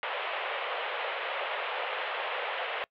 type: band-pass noise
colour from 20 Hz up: pink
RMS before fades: -34 dBFS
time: 0.03-2.84 s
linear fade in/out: 0 ms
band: 470 to 3300 Hz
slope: 48 dB/octave
effects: noise-tail reverb RT60 0.1 s tail -25 dB re dry